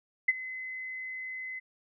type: tone with ADSR envelope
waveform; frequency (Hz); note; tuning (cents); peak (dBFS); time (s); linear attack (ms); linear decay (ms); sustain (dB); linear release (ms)
sine; 2038; C7; -46; -18; 0.28-1.6; 8; 31; -18; 18
effects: none